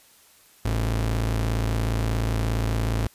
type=ring-modulated tone; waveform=45% pulse; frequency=82 Hz; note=E2; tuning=9 cents flat; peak=-19 dBFS; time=0.65-3.07 s; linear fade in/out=0 ms; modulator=28.5 Hz; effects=white hiss -55 dBFS RMS until 3.14 s + resampled to 32000 Hz